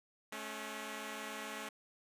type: tone pair together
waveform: 5% pulse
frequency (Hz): 215.7 / 276.4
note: A3 / C#4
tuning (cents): -34 / -5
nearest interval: major third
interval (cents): 429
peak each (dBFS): -33 / -34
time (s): 0.32-1.69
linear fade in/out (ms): 5
effects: resampled to 32000 Hz